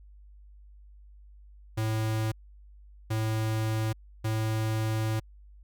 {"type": "tone bursts at uneven times", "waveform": "square", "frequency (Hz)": 110, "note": "A2", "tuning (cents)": 0, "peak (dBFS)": -27, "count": 3, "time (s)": [[1.77, 2.32], [3.1, 3.93], [4.24, 5.2]], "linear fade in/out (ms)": 10, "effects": ["added 50 Hz sine -49 dBFS peak until 5.63 s"]}